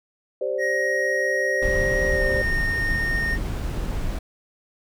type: chord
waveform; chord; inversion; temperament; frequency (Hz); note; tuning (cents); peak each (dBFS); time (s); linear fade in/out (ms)
sine; G suspended fourth; none; just; 392 / 522.7 / 588; G4 / C5 / D5; 0 / -2 / +2; -29 / -25 / -28; 0.41-2.42; 5
type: tone with pitch glide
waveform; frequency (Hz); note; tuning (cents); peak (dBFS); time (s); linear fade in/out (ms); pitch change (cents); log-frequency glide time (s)
triangle; 1881 to 1841.2; A#6 to A#6; +15 to -22; -21; 0.58-3.38; 50; -37; 2.1-2.22
type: noise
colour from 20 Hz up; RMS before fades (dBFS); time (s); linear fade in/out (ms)
brown; -26; 1.62-4.19; 5
effects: none